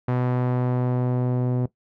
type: tone with low-pass filter sweep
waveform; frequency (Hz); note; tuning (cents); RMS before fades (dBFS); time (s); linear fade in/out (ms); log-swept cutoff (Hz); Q
sawtooth; 124.8; B2; +19; -23; 0.08-1.66; 5; 1400 to 510; 0.78
effects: noise-tail reverb RT60 0.1 s tail -17 dB re dry